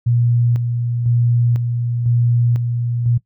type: tone with tremolo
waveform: sine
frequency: 119.5 Hz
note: A#2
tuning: 43 cents sharp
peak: -12 dBFS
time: 0.06-3.18 s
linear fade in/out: 10 ms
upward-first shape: square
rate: 1 Hz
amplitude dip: 45%
effects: noise-tail reverb RT60 0.1 s tail -18 dB re dry